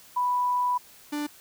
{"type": "tone pair in turn", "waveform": ["sine", "45% pulse"], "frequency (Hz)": [987.8, 294.9], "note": ["B5", "D4"], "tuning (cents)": [0, 7], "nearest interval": "octave + major sixth", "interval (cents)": 2093, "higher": "first", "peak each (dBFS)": [-22, -28], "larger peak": "first", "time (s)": [[0.16, 0.78], [1.12, 1.27]], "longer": "first", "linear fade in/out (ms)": 10, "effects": ["white hiss -52 dBFS RMS until 1.4 s"]}